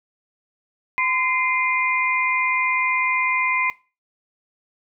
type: tone cluster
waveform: sine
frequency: 1020 / 2084 / 2428 Hz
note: C6 / C7 / D#7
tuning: -44 / -7 / -43 cents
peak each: -23 / -21 / -25 dBFS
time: 0.98-3.7 s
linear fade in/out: 0 ms
effects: noise-tail reverb RT60 0.3 s tail -19 dB re dry